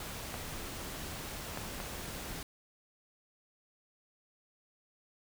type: noise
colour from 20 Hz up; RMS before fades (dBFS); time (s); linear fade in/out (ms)
pink; -42; 0-2.43; 2
type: clicks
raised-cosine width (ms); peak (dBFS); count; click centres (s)
0.5; -24; 3; 0.342 / 1.574 / 1.802
effects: none